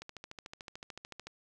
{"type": "click train", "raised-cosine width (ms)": 0.2, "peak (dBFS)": -27, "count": 18, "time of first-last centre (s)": [0.02, 1.27], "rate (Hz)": 13.6, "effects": []}